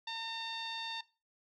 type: tone with low-pass filter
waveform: sawtooth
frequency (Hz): 908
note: A#5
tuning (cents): -46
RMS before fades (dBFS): -40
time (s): 0.07-1.01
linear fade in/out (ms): 5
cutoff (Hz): 4000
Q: 9.9
effects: noise-tail reverb RT60 0.3 s tail -18 dB re dry